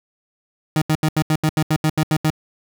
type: tone bursts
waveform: 30% pulse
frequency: 155.56 Hz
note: D#3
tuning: in tune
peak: -12 dBFS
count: 12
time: 0.76-2.303 s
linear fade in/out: 2 ms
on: 58 ms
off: 77 ms
effects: none